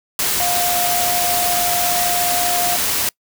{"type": "tone in noise", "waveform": "sine", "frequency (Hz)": 707, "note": "F5", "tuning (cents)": 21, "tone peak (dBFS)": -20, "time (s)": [0.4, 2.76], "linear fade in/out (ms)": 2, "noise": "white", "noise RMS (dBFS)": -19, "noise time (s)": [0.19, 3.09], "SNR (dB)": -4, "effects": ["noise-tail reverb RT60 0.1 s tail -25 dB re dry"]}